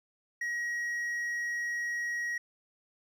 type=tone with hard clipping; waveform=sine; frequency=1900 Hz; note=A#6; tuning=33 cents sharp; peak=-32 dBFS; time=0.41-2.38 s; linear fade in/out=5 ms; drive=3 dB; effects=none